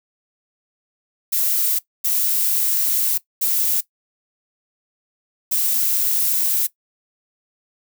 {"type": "noise bursts at uneven times", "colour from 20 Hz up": "violet", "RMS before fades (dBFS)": -19, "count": 4, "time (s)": [[1.32, 1.79], [2.04, 3.18], [3.41, 3.81], [5.51, 6.67]], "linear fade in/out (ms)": 10, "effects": ["noise-tail reverb RT60 0.1 s tail -18 dB re dry"]}